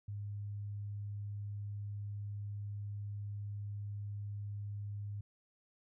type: tone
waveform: sine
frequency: 102.4 Hz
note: G#2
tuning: 24 cents flat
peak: -39 dBFS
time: 0.08-5.21 s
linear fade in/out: 5 ms
effects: none